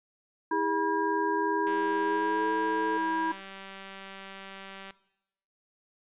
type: harmonic tone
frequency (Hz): 323.7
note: E4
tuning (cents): -31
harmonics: 1 / 3 / 5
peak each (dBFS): -31 / -28 / -35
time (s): 0.51-3.32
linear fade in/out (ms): 5
type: tone with pitch glide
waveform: sine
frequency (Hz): 406.1 to 437.8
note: G#4 to A4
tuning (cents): -39 to -9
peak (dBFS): -31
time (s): 0.52-2.98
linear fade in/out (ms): 10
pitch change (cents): +130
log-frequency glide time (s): 2.04-2.51
type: click train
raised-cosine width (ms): 0.3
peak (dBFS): -28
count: 629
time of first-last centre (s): 1.67-4.907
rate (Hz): 194
effects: noise-tail reverb RT60 0.8 s tail -18 dB re dry + resampled to 8000 Hz